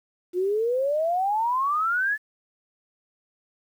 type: exponential sweep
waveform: sine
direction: up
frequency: 349.2 to 1760 Hz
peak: -21 dBFS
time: 0.33-2.18 s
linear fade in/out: 50 ms
effects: 9-bit